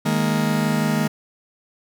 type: chord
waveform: 40% pulse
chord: D# suspended fourth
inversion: none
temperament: just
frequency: 155.56 / 207.4 / 233.3 Hz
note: D#3 / G#3 / A#3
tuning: 0 / -2 / +2 cents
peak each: -22 dBFS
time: 0.05-1.08 s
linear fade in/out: 10 ms
effects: none